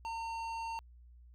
triangle tone with tanh clipping, 911 Hz, A#5, 40 cents flat, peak -39 dBFS, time 0.05-0.79 s, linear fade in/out 0 ms, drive 17 dB, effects added 60 Hz sine -54 dBFS peak until 1.34 s

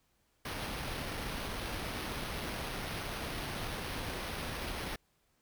pink noise with sample-and-hold, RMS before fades -39 dBFS, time 0.45-4.96 s, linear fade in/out 5 ms, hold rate 7350 Hz, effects pink hiss -74 dBFS RMS until 5.41 s

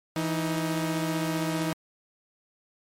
sawtooth tone pair together, 164.81 / 314.2 Hz, E3 / D#4, 0 / +17 cents, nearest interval major seventh, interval 1117 cents, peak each -25 dBFS, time 0.16-1.73 s, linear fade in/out 2 ms, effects MP3 64 kbps

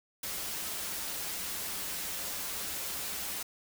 white noise with comb filter, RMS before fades -37 dBFS, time 0.23-3.43 s, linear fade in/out 5 ms, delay 8.2 ms, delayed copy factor -0.5, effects none

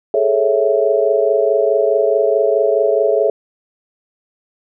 sine chord, A major seventh, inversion third, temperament equal, 415.3 / 440 / 554.4 / 659.3 Hz, G#4 / A4 / C#5 / E5, 0 / 0 / 0 / 0 cents, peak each -17 dBFS, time 0.14-3.3 s, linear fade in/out 2 ms, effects none

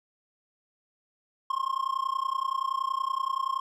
triangle tone with amplitude modulation, 1066 Hz, C6, 32 cents sharp, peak -21 dBFS, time 1.5-3.6 s, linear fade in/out 5 ms, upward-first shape sine, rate 30.6 Hz, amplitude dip 95%, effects none

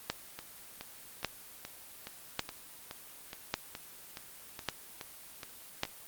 two click trains, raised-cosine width 0.2 ms, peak -23 / -12 dBFS, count 14 / 6, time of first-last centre 0.39-5.852 / 0.1-5.834 s, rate 2.38 / 0.872 Hz, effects white hiss -51 dBFS RMS until 6.07 s + Opus 24 kbps

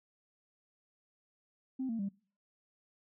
sine tone with pitch steps, 261.6 / 227.7 / 198.26 Hz, C4 / A#3 / G3, 0 / -40 / +20 cents, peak -32 dBFS, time 1.79-2.09 s, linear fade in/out 10 ms, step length 100 ms, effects noise-tail reverb RT60 0.4 s tail -24 dB re dry + tanh soft clip ceiling -29 dBFS

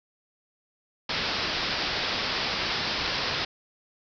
white low-pass noise, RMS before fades -29 dBFS, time 1.09-3.45 s, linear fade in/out 5 ms, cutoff 5300 Hz, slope 96 dB/octave, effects none

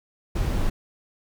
brown noise, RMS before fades -23 dBFS, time 0.35-0.7 s, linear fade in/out 10 ms, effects none

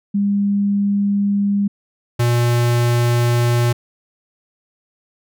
sine / square tone pair in turn, 201.5 / 119.81 Hz, G3 / A#2, +48 / +48 cents, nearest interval major sixth, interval 900 cents, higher first, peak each -14 dBFS, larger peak neither, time 0.14-1.68 / 2.19-3.73 s, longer neither, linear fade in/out 10 ms, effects none

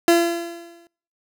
30% pulse tone with exponential decay, 340 Hz, F4, 46 cents flat, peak -8 dBFS, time 0.08-0.87 s, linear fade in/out 1 ms, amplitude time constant 170 ms, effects noise-tail reverb RT60 0.6 s tail -26 dB re dry

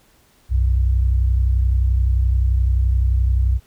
sine tone pair together, 62.6 / 94.17 Hz, B1 / F#2, +24 / +31 cents, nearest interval perfect fifth, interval 707 cents, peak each -14 / -22 dBFS, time 0.49-3.6 s, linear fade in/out 50 ms, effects pink hiss -56 dBFS RMS until 3.66 s

